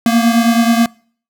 square beating tone pair, 230 / 239.3 Hz, A#3 / A#3, -23 / +46 cents, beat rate 9.3 Hz, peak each -11 / -16 dBFS, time 0.06-0.86 s, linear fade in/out 2 ms, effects noise-tail reverb RT60 0.5 s tail -25 dB re dry

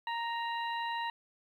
harmonic tone with a mistuned harmonic, 932.3 Hz, A#5, in tune, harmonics 1 / 2 / 3 / 4, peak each -34 / -40 / -44 / -46 dBFS, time 0.07-1.1 s, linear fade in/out 2 ms, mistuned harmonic 4, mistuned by +87 cents, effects 11-bit

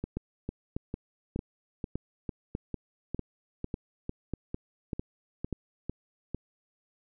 two click trains, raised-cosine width 3 ms, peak -19 / -20 dBFS, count 10 / 15, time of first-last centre 0.17-5.527 / 0.04-6.346 s, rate 1.68 / 2.22 Hz, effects none

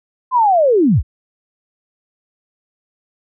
sine linear sweep, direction down, 1047 to 34.65 Hz, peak -9 dBFS, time 0.31-1.03 s, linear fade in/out 50 ms, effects none

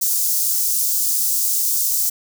white high-pass noise, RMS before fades -19 dBFS, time 0.01-2.1 s, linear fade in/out 10 ms, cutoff 5600 Hz, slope 24 dB/octave, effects none

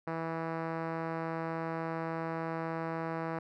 5% pulse tone with low-pass filter, 163.5 Hz, E3, 14 cents flat, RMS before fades -36 dBFS, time 0.07-3.39 s, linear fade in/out 5 ms, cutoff 1300 Hz, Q 0.52, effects none

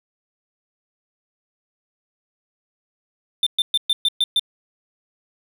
triangle tone bursts, 3571 Hz, A7, 25 cents sharp, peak -13 dBFS, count 7, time 3.43-4.395 s, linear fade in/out 2 ms, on 35 ms, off 120 ms, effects none

